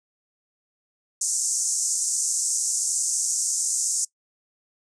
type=band-pass noise; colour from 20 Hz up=pink; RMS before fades=-25 dBFS; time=1.21-4.05 s; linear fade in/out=5 ms; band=6100 to 8900 Hz; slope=48 dB/octave; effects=noise-tail reverb RT60 0.1 s tail -22 dB re dry